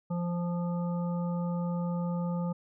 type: harmonic tone with a mistuned harmonic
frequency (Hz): 174.6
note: F3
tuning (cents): 0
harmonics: 1 / 3 / 5 / 7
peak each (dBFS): -29 / -39 / -43 / -46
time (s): 0.1-2.53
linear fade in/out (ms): 10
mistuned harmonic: 1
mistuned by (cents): -16
effects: none